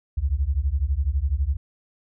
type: beating tone pair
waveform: sine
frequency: 63.8 / 75.8 Hz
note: C2 / D#2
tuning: -43 / -45 cents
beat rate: 12 Hz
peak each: -23 dBFS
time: 0.17-1.57 s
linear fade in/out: 10 ms
effects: none